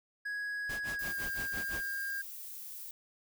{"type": "tone with pitch glide", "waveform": "triangle", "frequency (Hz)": [1664, 1609.2], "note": ["G#6", "G6"], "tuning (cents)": [3, 45], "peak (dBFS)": -33, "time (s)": [0.25, 2.22], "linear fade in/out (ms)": 10, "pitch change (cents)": -58, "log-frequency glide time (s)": [0.92, 1.19]}
{"type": "noise with tremolo", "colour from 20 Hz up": "pink", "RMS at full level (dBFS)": -42, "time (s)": [0.69, 1.83], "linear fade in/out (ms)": 5, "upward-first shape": "sine", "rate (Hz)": 5.9, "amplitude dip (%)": 100}
{"type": "noise", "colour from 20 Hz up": "violet", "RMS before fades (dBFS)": -45, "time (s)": [0.99, 2.91], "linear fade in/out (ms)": 2}
{"effects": []}